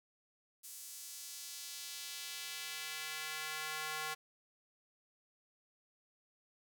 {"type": "tone with high-pass filter sweep", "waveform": "square", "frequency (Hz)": 155, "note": "D#3", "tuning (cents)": -6, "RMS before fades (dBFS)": -44, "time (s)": [0.63, 4.15], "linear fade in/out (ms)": 20, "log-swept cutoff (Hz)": [8400, 1100], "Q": 0.95, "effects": []}